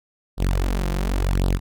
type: tone with flanger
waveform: sawtooth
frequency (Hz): 46.25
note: F#1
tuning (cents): 0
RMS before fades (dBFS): -21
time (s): 0.37-1.6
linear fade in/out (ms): 50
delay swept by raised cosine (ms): 0.22 to 5.82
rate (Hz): 0.92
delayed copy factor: +0.85
effects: none